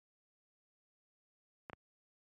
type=clicks; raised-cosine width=0.5 ms; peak=-29 dBFS; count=2; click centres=1.698 / 1.732 s; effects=high-pass 80 Hz 12 dB/octave + MP3 64 kbps